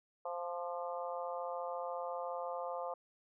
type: harmonic tone with a mistuned harmonic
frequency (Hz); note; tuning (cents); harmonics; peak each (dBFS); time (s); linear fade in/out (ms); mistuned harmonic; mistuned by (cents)
174.61; F3; 0; 3 / 4 / 5 / 6 / 7; -41 / -43 / -45 / -47 / -48; 0.25-2.94; 5; 7; -25
effects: none